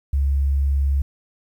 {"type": "tone", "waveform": "sine", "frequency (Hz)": 69.3, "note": "C#2", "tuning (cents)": 0, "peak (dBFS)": -16, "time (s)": [0.13, 1.02], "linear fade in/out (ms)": 5, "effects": ["9-bit"]}